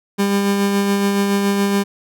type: tone with tremolo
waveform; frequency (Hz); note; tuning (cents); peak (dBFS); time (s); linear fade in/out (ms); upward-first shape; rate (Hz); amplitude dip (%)
30% pulse; 200; G3; +35; -11; 0.18-1.84; 20; sine; 7.1; 30
effects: none